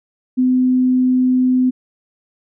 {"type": "tone", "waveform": "sine", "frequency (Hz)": 254.4, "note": "C4", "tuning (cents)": -48, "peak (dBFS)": -11, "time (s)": [0.37, 1.71], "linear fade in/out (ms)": 20, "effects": []}